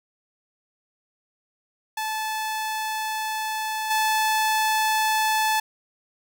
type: tone with level steps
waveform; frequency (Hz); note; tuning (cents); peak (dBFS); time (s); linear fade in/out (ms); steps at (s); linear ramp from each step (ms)
sawtooth; 870; A5; -20; -22 / -16; 1.97-5.6; 5; 3.9; 10
effects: none